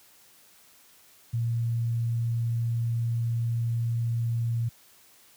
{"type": "tone", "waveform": "sine", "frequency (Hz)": 116.54, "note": "A#2", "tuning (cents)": 0, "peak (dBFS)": -24, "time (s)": [1.33, 4.69], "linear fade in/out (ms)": 10, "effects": ["white hiss -57 dBFS RMS until 5.36 s", "high-pass 60 Hz 12 dB/octave"]}